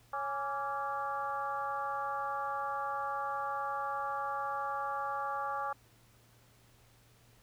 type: harmonic tone with a mistuned harmonic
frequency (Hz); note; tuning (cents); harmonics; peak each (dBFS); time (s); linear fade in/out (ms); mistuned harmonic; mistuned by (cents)
277.2; C#4; 0; 2 / 3 / 4 / 5 / 6; -43 / -37 / -37 / -42 / -50; 0.13-5.73; 5; 4; +80
effects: added 117 Hz sine -65 dBFS peak until 7.42 s + pink hiss -65 dBFS RMS until 7.42 s